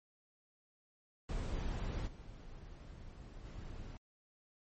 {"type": "noise with level steps", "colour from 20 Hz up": "brown", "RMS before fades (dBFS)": [-38, -51, -47], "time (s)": [1.29, 3.97], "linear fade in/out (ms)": 2, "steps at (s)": [2.06, 3.44], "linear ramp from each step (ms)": 20, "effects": ["MP3 32 kbps"]}